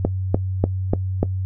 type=click train; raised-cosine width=2 ms; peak=-3 dBFS; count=5; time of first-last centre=0.05-1.23 s; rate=3.39 Hz; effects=noise-tail reverb RT60 0.1 s tail -18 dB re dry + added 94 Hz sine -21 dBFS peak until 1.45 s